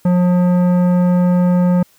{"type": "tone with tanh clipping", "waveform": "sine", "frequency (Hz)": 178.7, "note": "F3", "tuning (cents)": 40, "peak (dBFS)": -12, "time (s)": [0.05, 1.83], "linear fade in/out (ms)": 5, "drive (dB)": 13, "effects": ["white hiss -53 dBFS RMS until 1.98 s"]}